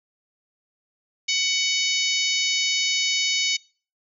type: harmonic tone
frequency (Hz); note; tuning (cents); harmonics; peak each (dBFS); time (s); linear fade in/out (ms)
747; F#5; +16; 3 / 4 / 5 / 6 / 7 / 8 / 9; -26 / -27 / -28 / -29 / -29 / -30 / -31; 1.28-3.57; 10
effects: noise-tail reverb RT60 0.4 s tail -24 dB re dry